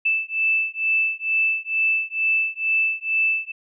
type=beating tone pair; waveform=sine; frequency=2637 / 2639.2 Hz; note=E7 / E7; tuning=0 / +1 cents; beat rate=2.2 Hz; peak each=-22 dBFS; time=0.05-3.52 s; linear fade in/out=10 ms; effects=none